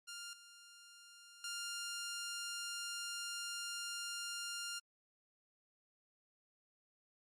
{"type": "tone with level steps", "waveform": "10% pulse", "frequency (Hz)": 1400, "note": "F6", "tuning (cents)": 4, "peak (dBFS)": [-38, -49, -33], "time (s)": [0.07, 4.8], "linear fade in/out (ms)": 20, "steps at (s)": [0.33, 1.44], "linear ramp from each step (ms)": 2, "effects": ["MP3 64 kbps"]}